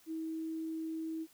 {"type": "tone", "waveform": "sine", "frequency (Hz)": 321.3, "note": "E4", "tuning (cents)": -44, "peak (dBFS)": -36, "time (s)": [0.06, 1.27], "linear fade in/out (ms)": 50, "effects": ["white hiss -64 dBFS RMS until 1.33 s"]}